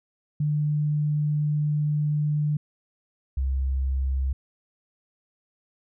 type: tone pair in turn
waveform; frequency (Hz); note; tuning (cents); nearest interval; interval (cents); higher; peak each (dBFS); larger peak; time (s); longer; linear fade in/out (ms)
sine; 149.3 / 66.51; D3 / C2; +29 / +29; octave + major second; 1400; first; -21 / -22; first; 0.4-2.57 / 3.37-4.33; first; 5
effects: none